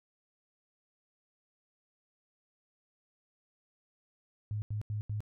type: tone bursts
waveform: sine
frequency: 105.5 Hz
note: G#2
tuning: 28 cents sharp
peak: -32 dBFS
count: 4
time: 4.51-5.205 s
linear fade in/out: 0 ms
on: 110 ms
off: 85 ms
effects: none